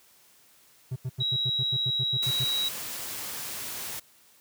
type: tone bursts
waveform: triangle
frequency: 128.4 Hz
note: C3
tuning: 32 cents flat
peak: -26 dBFS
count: 12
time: 0.91-2.445 s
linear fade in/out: 10 ms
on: 50 ms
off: 85 ms
type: tone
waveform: sine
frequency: 3861 Hz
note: B7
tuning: 40 cents flat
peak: -25 dBFS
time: 1.2-2.69 s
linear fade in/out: 10 ms
type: noise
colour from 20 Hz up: white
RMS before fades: -36 dBFS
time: 2.22-4 s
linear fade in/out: 10 ms
effects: white hiss -59 dBFS RMS until 4.4 s + high-pass 60 Hz 12 dB/octave